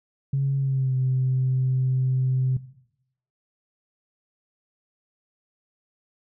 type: tone with pitch glide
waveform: sine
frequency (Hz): 137.2 to 129.65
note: C#3 to C3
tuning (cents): -17 to -15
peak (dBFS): -19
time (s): 0.33-2.57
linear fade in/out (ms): 5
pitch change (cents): -98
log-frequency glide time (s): 0.58-0.95
effects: noise-tail reverb RT60 0.8 s tail -17 dB re dry + tanh soft clip ceiling -15 dBFS